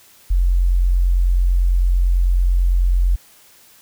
sine tone, 44.51 Hz, F1, 34 cents sharp, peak -12 dBFS, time 0.3-3.16 s, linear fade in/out 10 ms, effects white hiss -49 dBFS RMS until 3.81 s

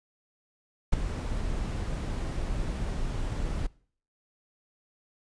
brown noise with ADSR envelope, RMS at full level -20 dBFS, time 0.92-3.67 s, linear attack 15 ms, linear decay 5 ms, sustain -11 dB, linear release 8 ms, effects noise-tail reverb RT60 0.5 s tail -22 dB re dry + resampled to 22050 Hz

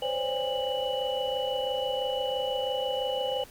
sine tone cluster, 514 / 540 / 577 / 812 / 2954 Hz, C5 / C#5 / D5 / G#5 / F#7, -31 / -45 / -31 / -39 / -3 cents, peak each -30 / -35 / -36 / -34 / -34 dBFS, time 0.02-3.44 s, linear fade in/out 5 ms, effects tanh soft clip ceiling -16 dBFS + pink hiss -51 dBFS RMS until 3.5 s

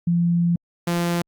sine / sawtooth tone pair in turn, 171.7 / 172.31 Hz, F3 / F3, -29 / -23 cents, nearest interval unison, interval 6 cents, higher second, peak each -16 dBFS, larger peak neither, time 0.07-0.56 / 0.87-1.22 s, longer first, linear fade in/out 5 ms, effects Opus 48 kbps

